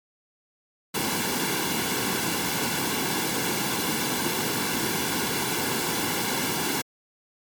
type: noise with comb filter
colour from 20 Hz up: pink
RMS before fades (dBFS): -26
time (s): 0.94-6.82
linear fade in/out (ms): 10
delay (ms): 1.6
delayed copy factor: -0.6
effects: high-pass 150 Hz 12 dB/octave + MP3 96 kbps